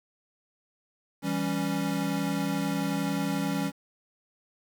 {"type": "chord", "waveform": "square", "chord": "C# diminished", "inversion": "first", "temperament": "equal", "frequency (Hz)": [164.81, 196, 277.2], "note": ["E3", "G3", "C#4"], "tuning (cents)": [0, 0, 0], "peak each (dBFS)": [-33, -32, -31], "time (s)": [1.22, 3.72], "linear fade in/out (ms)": 50, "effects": ["9-bit"]}